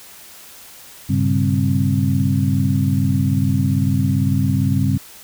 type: tone cluster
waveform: sine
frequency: 99.5 / 121.8 / 139.7 / 197.2 / 264.1 Hz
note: G2 / B2 / C#3 / G3 / C4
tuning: +26 / -24 / +14 / +11 / +16 cents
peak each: -19 / -26 / -19 / -21 / -22 dBFS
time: 1.09-4.98 s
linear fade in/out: 10 ms
effects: white hiss -41 dBFS RMS until 5.23 s